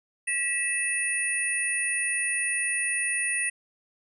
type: tone cluster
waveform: sine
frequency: 1940 / 2618 / 9500 Hz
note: B6 / E7 / D9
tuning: -31 / -13 / +19 cents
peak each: -29 dBFS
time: 0.27-3.5 s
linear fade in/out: 10 ms
effects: none